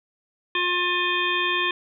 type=harmonic tone; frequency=355.5 Hz; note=F4; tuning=31 cents sharp; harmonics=1 / 3 / 5 / 7 / 9 / 10; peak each=-30 / -27 / -27 / -26 / -29 / -31 dBFS; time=0.55-1.71 s; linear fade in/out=2 ms; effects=none